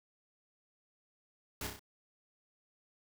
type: noise with echo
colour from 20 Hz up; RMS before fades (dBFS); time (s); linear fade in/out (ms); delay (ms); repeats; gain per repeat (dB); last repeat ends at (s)
pink; -40; 1.61-1.67; 2; 31; 4; -4; 1.794
effects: none